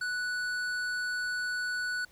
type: tone with hard clipping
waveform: triangle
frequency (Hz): 1480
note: F#6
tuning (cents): 0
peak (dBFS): -32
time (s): 0.01-2.05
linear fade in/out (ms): 5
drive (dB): 14
effects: pink hiss -61 dBFS RMS until 2.11 s